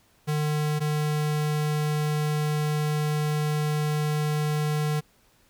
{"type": "tone pair in turn", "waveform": "square", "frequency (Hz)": [150.8, 150.8], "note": ["D3", "D3"], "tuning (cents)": [46, 46], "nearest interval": "unison", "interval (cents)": 0, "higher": "neither", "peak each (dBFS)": -24, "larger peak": "neither", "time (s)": [[0.27, 0.8], [0.8, 5.01]], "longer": "second", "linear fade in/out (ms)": 20, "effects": ["pink hiss -62 dBFS RMS until 5.49 s"]}